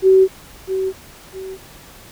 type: tone with echo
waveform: sine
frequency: 380 Hz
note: F#4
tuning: 46 cents sharp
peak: -7 dBFS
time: 0.02-0.28 s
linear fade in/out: 50 ms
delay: 650 ms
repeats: 2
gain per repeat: -10 dB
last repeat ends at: 1.58 s
effects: pink hiss -42 dBFS RMS until 2.11 s